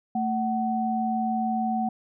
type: tone pair together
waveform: sine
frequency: 223.4 / 750 Hz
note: A3 / F#5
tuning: +27 / +23 cents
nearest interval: octave + major sixth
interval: 2096 cents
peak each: -26 dBFS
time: 0.15-1.89 s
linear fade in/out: 5 ms
effects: none